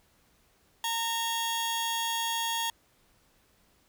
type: tone pair together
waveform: sawtooth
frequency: 918 / 3324 Hz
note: A#5 / G#7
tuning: -27 / +1 cents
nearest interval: octave + minor seventh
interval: 2228 cents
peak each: -27 / -29 dBFS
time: 0.84-2.7 s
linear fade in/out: 2 ms
effects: pink hiss -66 dBFS RMS until 3.88 s